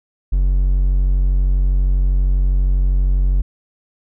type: tone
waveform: triangle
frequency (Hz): 46.25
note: F#1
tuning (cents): 0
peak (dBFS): -10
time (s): 0.32-3.42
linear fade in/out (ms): 10
effects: none